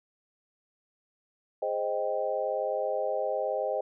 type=chord; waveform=sine; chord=Ab major seventh; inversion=none; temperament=equal; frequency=415.3 / 523.3 / 622.3 / 784 Hz; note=Ab4 / C5 / Eb5 / G5; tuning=0 / 0 / 0 / 0 cents; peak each=-36 / -31 / -31 / -35 dBFS; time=1.62-3.81 s; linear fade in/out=5 ms; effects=none